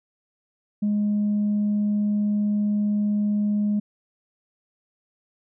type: tone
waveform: sine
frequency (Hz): 207.7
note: G#3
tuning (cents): 0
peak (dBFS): -18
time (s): 0.82-3.8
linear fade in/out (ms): 10
effects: tanh soft clip ceiling -17 dBFS